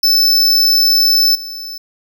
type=tone with level steps; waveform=square; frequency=5274 Hz; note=E8; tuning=in tune; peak=-9 / -25 dBFS; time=0.03-1.78 s; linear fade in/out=5 ms; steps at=1.35 s; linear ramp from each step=2 ms; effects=none